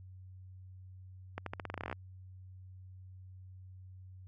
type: accelerating click train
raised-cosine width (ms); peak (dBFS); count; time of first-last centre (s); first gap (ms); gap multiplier
0.5; -23; 15; 1.38-1.928; 83; 0.87
effects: added 93 Hz sine -49 dBFS peak until 4.27 s + AAC 64 kbps